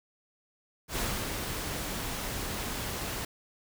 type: noise with ADSR envelope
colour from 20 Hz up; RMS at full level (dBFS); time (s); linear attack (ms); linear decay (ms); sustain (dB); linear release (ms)
pink; -31; 0.88-3.25; 90; 290; -4; 4
effects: none